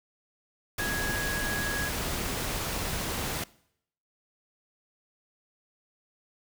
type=tone in noise; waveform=sine; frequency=1661.2 Hz; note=G#6; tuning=in tune; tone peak=-31 dBFS; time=0.79-1.89 s; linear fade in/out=5 ms; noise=pink; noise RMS=-32 dBFS; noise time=0.78-3.44 s; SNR=-2 dB; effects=noise-tail reverb RT60 0.7 s tail -21 dB re dry